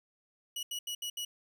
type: tone bursts at uneven times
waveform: sawtooth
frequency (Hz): 2921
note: F#7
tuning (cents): -23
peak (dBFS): -32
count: 5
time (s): 0.56-0.63 / 0.71-0.79 / 0.87-0.95 / 1.02-1.1 / 1.17-1.25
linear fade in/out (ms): 5
effects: none